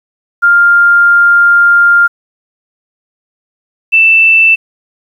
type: tone pair in turn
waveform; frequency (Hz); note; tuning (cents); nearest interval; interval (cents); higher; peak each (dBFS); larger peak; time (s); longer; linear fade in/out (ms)
sine; 1400 / 2657; F6 / E7; +4 / +13; major seventh; 1109; second; -3; neither; 0.42-2.08 / 3.92-4.56; first; 20
effects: 7-bit